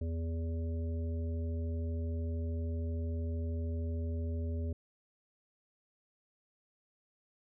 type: harmonic tone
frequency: 82.41 Hz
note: E2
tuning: in tune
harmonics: 1 / 3 / 5 / 7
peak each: -33 / -43 / -47 / -50 dBFS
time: 0.01-4.73 s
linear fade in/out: 5 ms
effects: none

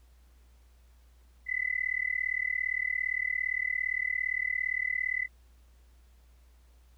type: tone with amplitude modulation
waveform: sine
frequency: 2010 Hz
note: B6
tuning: 30 cents sharp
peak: -24 dBFS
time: 1.46-5.28 s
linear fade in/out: 50 ms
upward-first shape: sine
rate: 37.5 Hz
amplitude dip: 100%
effects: added 60 Hz sine -56 dBFS peak until 6.97 s + pink hiss -69 dBFS RMS until 6.97 s

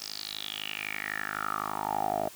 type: tone with band-pass filter sweep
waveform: 10% pulse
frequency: 51.91 Hz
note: G#1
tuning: in tune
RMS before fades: -34 dBFS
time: 0-2.29 s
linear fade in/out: 5 ms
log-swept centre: 5400 to 610 Hz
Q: 6.6
effects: white hiss -49 dBFS RMS until 2.35 s

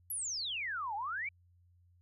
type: exponential two-way sweep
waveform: sine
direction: down then up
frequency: 11840 to 789 to 2373 Hz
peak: -35 dBFS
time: 0.1-1.29 s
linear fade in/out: 5 ms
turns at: 0.95 s
effects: added 88 Hz sine -63 dBFS peak until 2.01 s

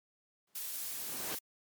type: noise with exponential growth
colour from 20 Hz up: pink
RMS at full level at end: -37 dBFS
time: 0.47-1.35 s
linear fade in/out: 5 ms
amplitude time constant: 190 ms
type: noise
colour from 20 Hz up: blue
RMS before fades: -40 dBFS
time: 0.55-1.39 s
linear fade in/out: 5 ms
effects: high-pass 200 Hz 12 dB/octave + MP3 96 kbps

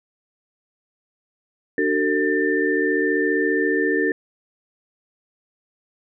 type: tone cluster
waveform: sine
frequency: 296.6 / 377.3 / 452.1 / 1788 Hz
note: D4 / F#4 / A4 / A6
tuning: +17 / +34 / +47 / +27 cents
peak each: -23 dBFS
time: 1.78-4.12 s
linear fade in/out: 2 ms
effects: none

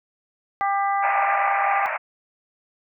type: harmonic tone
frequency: 397.5 Hz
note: G4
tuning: 24 cents sharp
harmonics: 2 / 3 / 4 / 5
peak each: -21 / -25 / -35 / -31 dBFS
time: 0.61-1.86 s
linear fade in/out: 0 ms
type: band-pass noise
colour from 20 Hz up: pink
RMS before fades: -26 dBFS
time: 1.02-1.98 s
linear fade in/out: 20 ms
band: 590 to 2500 Hz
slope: 96 dB/octave
effects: none

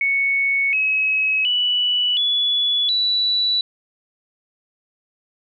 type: tone with pitch steps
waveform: sine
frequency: 2216 / 2560 / 2958 / 3418 / 3948 Hz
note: C#7 / D#7 / F#7 / G#7 / B7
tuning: -1 / +49 / -1 / +49 / -1 cents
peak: -16 dBFS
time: 0.01-3.61 s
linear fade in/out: 2 ms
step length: 720 ms
effects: none

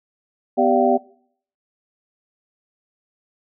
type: tone cluster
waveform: sine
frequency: 249.2 / 391.4 / 584 / 688 / 766 Hz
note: B3 / G4 / D5 / F5 / G5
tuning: +16 / -3 / -10 / -26 / -40 cents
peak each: -20 dBFS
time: 0.57-0.98 s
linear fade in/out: 20 ms
effects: noise-tail reverb RT60 0.6 s tail -21 dB re dry

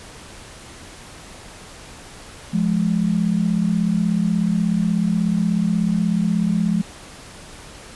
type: tone pair together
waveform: sine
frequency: 174.61 / 211.1 Hz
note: F3 / G#3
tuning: 0 / +29 cents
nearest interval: minor third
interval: 329 cents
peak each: -19 dBFS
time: 2.53-6.82 s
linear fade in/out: 10 ms
effects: pink hiss -40 dBFS RMS until 7.95 s + resampled to 24000 Hz

